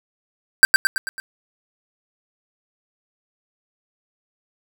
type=tone with echo; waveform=square; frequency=1568 Hz; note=G6; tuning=in tune; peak=-5 dBFS; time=0.63-0.65 s; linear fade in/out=0 ms; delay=110 ms; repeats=5; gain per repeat=-5 dB; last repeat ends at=1.2 s; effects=none